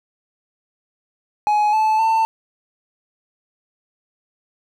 triangle tone with pitch steps, 840 / 870 / 893 Hz, G#5 / A5 / A5, +19 / -20 / +25 cents, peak -12 dBFS, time 1.47-2.25 s, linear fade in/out 0 ms, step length 260 ms, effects none

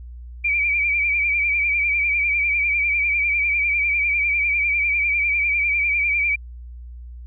sine tone with vibrato, 2332 Hz, D7, 13 cents flat, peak -17 dBFS, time 0.44-6.36 s, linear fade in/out 10 ms, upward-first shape sine, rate 10 Hz, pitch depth 57 cents each way, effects added 60 Hz sine -34 dBFS peak until 7.26 s

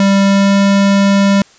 square tone with pitch glide, 197 to 198.26 Hz, G3 to G3, +9 to +20 cents, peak -8 dBFS, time 0-1.42 s, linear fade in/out 2 ms, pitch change +11 cents, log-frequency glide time 0.23-0.57 s, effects white hiss -45 dBFS RMS until 1.58 s + resampled to 16000 Hz

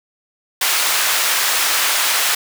pink high-pass noise, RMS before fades -17 dBFS, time 0.61-2.35 s, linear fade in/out 5 ms, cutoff 1200 Hz, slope 12 dB/octave, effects none

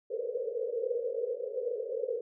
white band-pass noise, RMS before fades -34 dBFS, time 0.1-2.21 s, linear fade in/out 5 ms, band 450 to 510 Hz, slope 96 dB/octave, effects none

